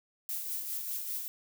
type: noise with tremolo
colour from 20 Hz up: violet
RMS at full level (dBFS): -35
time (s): 0.29-1.28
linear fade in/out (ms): 0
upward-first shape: sine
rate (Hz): 5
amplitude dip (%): 40
effects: none